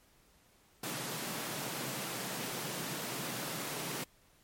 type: high-pass noise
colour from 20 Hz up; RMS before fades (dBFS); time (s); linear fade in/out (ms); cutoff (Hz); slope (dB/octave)
pink; -39; 0.83-4.04; 5; 120; 96
effects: pink hiss -66 dBFS RMS until 4.43 s + MP3 64 kbps